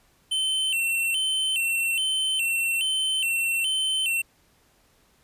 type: tone with vibrato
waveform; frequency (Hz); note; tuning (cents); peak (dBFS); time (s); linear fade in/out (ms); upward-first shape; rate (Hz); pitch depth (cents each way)
square; 2884; F#7; -45; -23; 0.31-4.22; 10; square; 1.2; 110
effects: pink hiss -62 dBFS RMS until 5.23 s + resampled to 32000 Hz